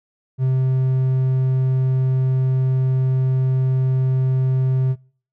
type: tone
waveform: triangle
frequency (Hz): 130.5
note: C3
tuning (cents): -4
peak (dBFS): -13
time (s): 0.38-4.96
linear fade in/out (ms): 50
effects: noise-tail reverb RT60 0.5 s tail -25 dB re dry